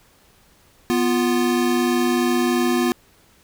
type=tone pair together; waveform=square; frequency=246.1 / 349.2 Hz; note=B3 / F4; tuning=-6 / 0 cents; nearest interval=tritone; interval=606 cents; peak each=-20 / -21 dBFS; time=0.9-2.92 s; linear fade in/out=0 ms; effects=pink hiss -55 dBFS RMS until 3.43 s